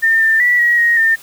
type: tone with pitch steps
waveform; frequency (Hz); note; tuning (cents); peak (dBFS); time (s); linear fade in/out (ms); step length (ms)
sine; 1807 / 1790 / 1953 / 1907 / 1878 / 1807; A6 / A6 / B6 / A#6 / A#6 / A6; +46 / +29 / -20 / +39 / +12 / +46; -9; 0.02-1.16; 20; 190
effects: white hiss -40 dBFS RMS until 1.22 s